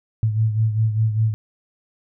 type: beating tone pair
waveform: sine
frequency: 109.2 / 114.2 Hz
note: A2 / A#2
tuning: -13 / -35 cents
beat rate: 5 Hz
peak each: -17 / -24 dBFS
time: 0.23-1.34 s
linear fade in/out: 0 ms
effects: none